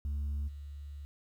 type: tone with level steps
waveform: sine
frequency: 71.9 Hz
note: D2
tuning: 36 cents flat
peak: -29 / -41 dBFS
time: 0.05-1.05 s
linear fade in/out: 0 ms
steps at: 0.47 s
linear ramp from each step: 20 ms
effects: tanh soft clip ceiling -31 dBFS + 11-bit